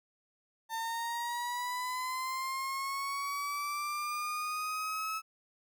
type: linear sweep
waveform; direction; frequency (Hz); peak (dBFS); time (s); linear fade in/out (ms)
35% pulse; up; 898 to 1300; -32; 0.69-5.22; 50
effects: none